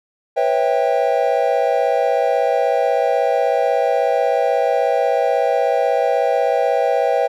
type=tone cluster; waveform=triangle; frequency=490.7 / 547 / 653 / 789 Hz; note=B4 / C#5 / E5 / G5; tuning=-11 / -23 / -17 / +11 cents; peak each=-18 dBFS; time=0.36-7.28 s; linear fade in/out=20 ms; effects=none